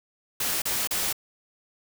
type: noise bursts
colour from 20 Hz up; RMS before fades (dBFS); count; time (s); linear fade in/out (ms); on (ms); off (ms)
white; -27; 3; 0.4-1.128; 5; 220; 34
effects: none